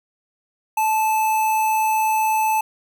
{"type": "tone with notch filter", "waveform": "square", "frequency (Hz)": 872, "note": "A5", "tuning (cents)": -16, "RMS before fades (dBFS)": -19, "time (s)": [0.77, 2.61], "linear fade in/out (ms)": 5, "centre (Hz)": 4500, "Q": 1.5, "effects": []}